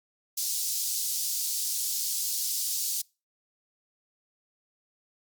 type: high-pass noise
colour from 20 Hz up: pink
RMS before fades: -30 dBFS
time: 0.37-3.02 s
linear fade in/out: 10 ms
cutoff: 4800 Hz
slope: 24 dB/octave
effects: noise-tail reverb RT60 0.3 s tail -25 dB re dry + Opus 48 kbps